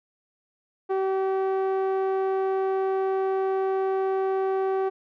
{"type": "tone with low-pass filter", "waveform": "sawtooth", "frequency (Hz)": 383.4, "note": "G4", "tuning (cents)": -38, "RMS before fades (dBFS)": -25, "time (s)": [0.89, 4.9], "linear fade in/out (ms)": 20, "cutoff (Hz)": 910, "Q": 0.82, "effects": []}